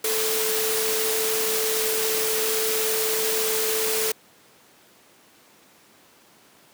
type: tone in noise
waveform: sine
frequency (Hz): 440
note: A4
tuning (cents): 0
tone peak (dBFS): -26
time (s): 0.04-4.12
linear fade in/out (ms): 5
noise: white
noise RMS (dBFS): -25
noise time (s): 0.04-4.12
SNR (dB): -4
effects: pink hiss -54 dBFS RMS until 6.73 s + high-pass 200 Hz 12 dB/octave